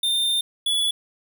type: tone pair in turn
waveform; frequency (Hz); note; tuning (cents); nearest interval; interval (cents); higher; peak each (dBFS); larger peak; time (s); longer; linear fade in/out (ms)
square; 3613 / 3417; A7 / G#7; +45 / +49; minor second; 96; first; -20; neither; 0.03-0.41 / 0.66-0.91; first; 5
effects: none